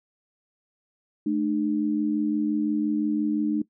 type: tone pair together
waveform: sine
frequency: 216.2 / 302 Hz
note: A3 / D4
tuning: -30 / +48 cents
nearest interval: tritone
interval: 578 cents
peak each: -26 / -23 dBFS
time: 1.26-3.62 s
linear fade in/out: 5 ms
effects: noise-tail reverb RT60 0.1 s tail -19 dB re dry